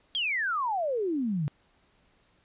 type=exponential sweep; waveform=sine; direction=down; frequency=3322 to 137.8 Hz; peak=-26 dBFS; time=0.15-1.48 s; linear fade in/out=0 ms; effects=pink hiss -66 dBFS RMS until 2.44 s + resampled to 8000 Hz